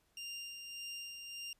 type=tone with tremolo; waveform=25% pulse; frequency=2792 Hz; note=F7; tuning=1 cent flat; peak=-38 dBFS; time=0.17-1.53 s; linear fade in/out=2 ms; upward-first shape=sine; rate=1.7 Hz; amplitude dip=40%; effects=pink hiss -75 dBFS RMS until 1.59 s + resampled to 32000 Hz